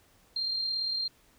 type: tone with amplitude modulation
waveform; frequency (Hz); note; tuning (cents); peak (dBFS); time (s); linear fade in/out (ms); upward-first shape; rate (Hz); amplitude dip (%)
sine; 4186; C8; 0; -27; 0.36-1.08; 5; sine; 37.6; 35
effects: pink hiss -63 dBFS RMS until 1.38 s